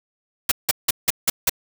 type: noise bursts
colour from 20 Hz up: white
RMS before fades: -17 dBFS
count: 6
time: 0.49-1.496 s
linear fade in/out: 5 ms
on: 26 ms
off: 170 ms
effects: none